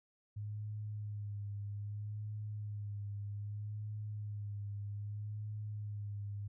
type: tone with vibrato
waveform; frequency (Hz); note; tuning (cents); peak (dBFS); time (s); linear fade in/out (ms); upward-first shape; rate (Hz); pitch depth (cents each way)
sine; 103.83; G#2; 0; -39; 0.36-6.48; 10; sine; 0.63; 35
effects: none